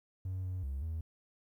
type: tone with pitch steps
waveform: triangle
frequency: 93.6 / 92.3 / 68 / 80.7 Hz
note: F#2 / F#2 / C#2 / E2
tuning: +20 / -4 / -33 / -36 cents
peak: -32 dBFS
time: 0.25-1.01 s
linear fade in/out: 5 ms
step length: 190 ms
effects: tanh soft clip ceiling -30 dBFS + 12-bit